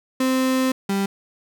35% pulse tone pair in turn, 260 / 197.04 Hz, C4 / G3, -11 / +9 cents, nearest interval perfect fourth, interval 480 cents, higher first, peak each -16 / -18 dBFS, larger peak first, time 0.2-0.72 / 0.89-1.06 s, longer first, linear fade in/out 5 ms, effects none

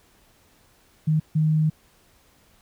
sine tone bursts at uneven times, 155.56 Hz, D#3, in tune, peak -17 dBFS, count 2, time 1.07-1.2 / 1.35-1.7 s, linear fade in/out 10 ms, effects pink hiss -59 dBFS RMS until 2.61 s

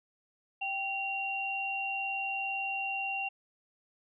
sine tone pair together, 781.4 / 2759 Hz, G5 / F7, -6 / -22 cents, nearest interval octave + minor seventh, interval 2184 cents, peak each -36 / -33 dBFS, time 0.61-3.29 s, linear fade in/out 10 ms, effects none

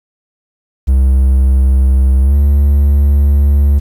triangle tone with pitch glide, 66 to 71.15 Hz, C2 to C#2, +16 to +46 cents, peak -4 dBFS, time 0.87-3.8 s, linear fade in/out 20 ms, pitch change +130 cents, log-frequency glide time 2.21-2.35 s, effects 7-bit

